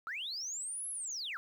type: linear two-way sweep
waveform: sine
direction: up then down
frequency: 1244.5 to 11175 to 1244.5 Hz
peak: -36 dBFS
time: 0.07-1.37 s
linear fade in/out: 0 ms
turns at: 0.89 s
effects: tanh soft clip ceiling -33 dBFS + 11-bit